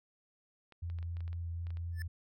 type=clicks; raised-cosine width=0.3 ms; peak=-40 dBFS; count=11; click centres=0.723 / 0.9 / 0.987 / 1.028 / 1.169 / 1.206 / 1.279 / 1.33 / 1.669 / 1.705 / 1.771 s
type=tone with vibrato; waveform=sine; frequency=84.8 Hz; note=E2; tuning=50 cents sharp; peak=-36 dBFS; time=0.82-2.08 s; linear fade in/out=10 ms; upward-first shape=triangle; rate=4 Hz; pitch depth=16 cents each way
type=tone with exponential growth; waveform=square; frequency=1753 Hz; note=A6; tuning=7 cents flat; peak=-40 dBFS; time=1.92-2.02 s; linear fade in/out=1 ms; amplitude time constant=20 ms
effects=none